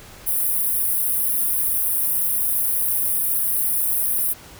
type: high-pass noise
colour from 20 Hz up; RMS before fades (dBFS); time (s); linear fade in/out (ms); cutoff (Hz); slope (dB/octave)
white; -21; 0.26-4.34; 20; 9300; 96
effects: pink hiss -43 dBFS RMS until 4.59 s